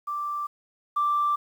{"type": "tone pair in turn", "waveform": "sine", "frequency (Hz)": [1174.7, 1174.7], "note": ["D6", "D6"], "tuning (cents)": [0, 0], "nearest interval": "unison", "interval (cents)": 0, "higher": "neither", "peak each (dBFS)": [-27, -20], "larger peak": "second", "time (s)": [[0.07, 0.47], [0.96, 1.36]], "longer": "neither", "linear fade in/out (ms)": 10, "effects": ["tanh soft clip ceiling -16 dBFS", "9-bit"]}